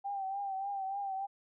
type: tone with vibrato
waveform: sine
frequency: 785 Hz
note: G5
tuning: 2 cents sharp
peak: -34 dBFS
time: 0.04-1.27 s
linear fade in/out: 20 ms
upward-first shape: triangle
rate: 3.4 Hz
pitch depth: 59 cents each way
effects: none